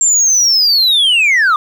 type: linear sweep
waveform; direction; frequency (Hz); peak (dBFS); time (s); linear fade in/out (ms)
sine; down; 7440 to 1165; -5; 0.01-1.56; 2
effects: tanh soft clip ceiling -7 dBFS + 7-bit